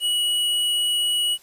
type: tone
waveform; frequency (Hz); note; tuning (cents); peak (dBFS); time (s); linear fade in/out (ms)
square; 2924; F#7; -21; -20; 0-1.38; 50
effects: white hiss -53 dBFS RMS until 1.42 s + resampled to 32000 Hz